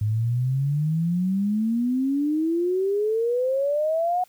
sine exponential sweep, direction up, 103.83 to 738 Hz, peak -20 dBFS, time 0.01-4.24 s, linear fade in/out 5 ms, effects white hiss -58 dBFS RMS until 4.28 s

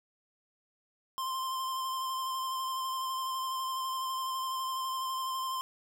square tone with vibrato, 1046.5 Hz, C6, in tune, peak -33 dBFS, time 1.18-5.61 s, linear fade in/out 0 ms, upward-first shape square, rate 12 Hz, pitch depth 14 cents each way, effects none

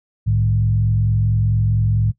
sine tone with frequency modulation, 108 Hz, A2, 32 cents flat, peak -14 dBFS, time 0.26-2.12 s, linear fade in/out 20 ms, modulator 44.4 Hz, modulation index 0.78, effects noise-tail reverb RT60 0.1 s tail -18 dB re dry

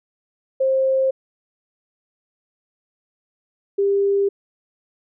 sine tone pair in turn, 530 / 398.4 Hz, C5 / G4, +22 / +28 cents, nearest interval perfect fourth, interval 494 cents, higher first, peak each -15 dBFS, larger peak neither, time 0.6-1.11 / 3.78-4.29 s, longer neither, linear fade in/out 10 ms, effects none

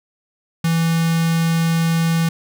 square tone with notch filter, 165.1 Hz, E3, 3 cents sharp, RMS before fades -17 dBFS, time 0.64-2.29 s, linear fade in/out 5 ms, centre 580 Hz, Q 0.91, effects none

